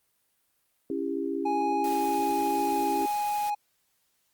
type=chord; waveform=sine; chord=C# diminished; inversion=none; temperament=just; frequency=277.2 / 332.6 / 399.1 Hz; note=C#4 / E4 / G4; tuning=0 / +16 / +31 cents; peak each=-32 dBFS; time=0.9-3.06 s; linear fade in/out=2 ms
type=tone; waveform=triangle; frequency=830.6 Hz; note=G#5; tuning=in tune; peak=-24 dBFS; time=1.45-3.55 s; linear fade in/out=10 ms
type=noise; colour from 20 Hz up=white; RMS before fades=-42 dBFS; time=1.84-3.5 s; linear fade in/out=2 ms
effects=white hiss -72 dBFS RMS until 4.33 s + Opus 32 kbps